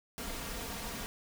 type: noise with comb filter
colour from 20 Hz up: pink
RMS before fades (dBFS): -40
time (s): 0.18-1.06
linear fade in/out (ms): 0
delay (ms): 4.3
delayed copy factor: +0.5
effects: none